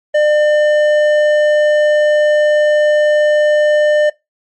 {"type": "tone with hard clipping", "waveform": "sine", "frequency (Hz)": 600, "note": "D5", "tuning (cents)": 37, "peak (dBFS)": -10, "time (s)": [0.14, 4.1], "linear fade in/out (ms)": 10, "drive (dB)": 8, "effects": ["noise-tail reverb RT60 0.2 s tail -21 dB re dry", "MP3 48 kbps"]}